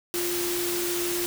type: tone in noise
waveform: sine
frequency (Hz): 350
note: F4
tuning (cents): +4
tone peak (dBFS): -28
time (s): 0.14-1.26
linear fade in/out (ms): 0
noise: white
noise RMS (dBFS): -30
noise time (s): 0.14-1.26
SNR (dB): -1
effects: none